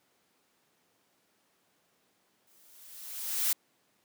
blue noise with exponential growth, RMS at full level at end -26 dBFS, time 2.47-3.53 s, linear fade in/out 5 ms, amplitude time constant 230 ms, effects pink hiss -71 dBFS RMS until 4.04 s + high-pass 200 Hz 12 dB/octave

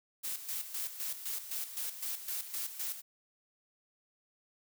blue noise with tremolo, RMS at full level -37 dBFS, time 0.23-3.02 s, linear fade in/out 20 ms, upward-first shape square, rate 3.9 Hz, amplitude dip 65%, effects none

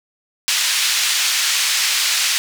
white band-pass noise, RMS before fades -18 dBFS, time 0.48-2.38 s, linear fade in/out 0 ms, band 1900 to 5800 Hz, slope 12 dB/octave, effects none

